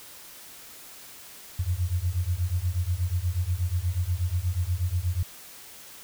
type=beating tone pair; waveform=sine; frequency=84.8 / 93.1 Hz; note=E2 / F#2; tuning=+50 / +11 cents; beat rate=8.3 Hz; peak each=-27 dBFS; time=1.59-5.23 s; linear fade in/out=5 ms; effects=white hiss -46 dBFS RMS until 6.03 s